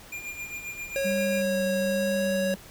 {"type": "tone with tremolo", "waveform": "square", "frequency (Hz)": 2403, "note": "D7", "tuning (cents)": 39, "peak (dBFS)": -33, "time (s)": [0.12, 1.42], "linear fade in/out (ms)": 5, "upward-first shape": "sine", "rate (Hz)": 7.5, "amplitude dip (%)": 60}
{"type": "tone with pitch glide", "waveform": "square", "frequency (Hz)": [548, 554.7], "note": ["C#5", "C#5"], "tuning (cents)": [-20, 1], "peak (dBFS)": -26, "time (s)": [0.96, 2.54], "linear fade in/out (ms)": 0, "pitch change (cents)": 21, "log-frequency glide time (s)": [1.96, 2.33]}
{"type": "tone with vibrato", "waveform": "triangle", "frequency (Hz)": 196, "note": "G3", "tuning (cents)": 0, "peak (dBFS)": -26, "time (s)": [1.04, 2.56], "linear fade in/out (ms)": 20, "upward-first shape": "sine", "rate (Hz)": 1.2, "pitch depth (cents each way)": 24}
{"effects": ["pink hiss -48 dBFS RMS until 2.7 s"]}